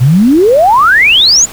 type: exponential sweep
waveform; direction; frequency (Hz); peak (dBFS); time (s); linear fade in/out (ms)
sine; up; 115.9 to 7190; -3; 0-1.46; 20
effects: pink hiss -28 dBFS RMS until 1.52 s